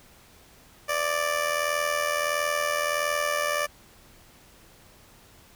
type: tone with amplitude modulation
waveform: 15% pulse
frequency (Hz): 587.3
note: D5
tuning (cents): 0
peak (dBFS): -15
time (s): 0.88-3.67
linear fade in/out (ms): 20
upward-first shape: sine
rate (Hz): 81.5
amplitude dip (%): 65
effects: pink hiss -54 dBFS RMS until 5.55 s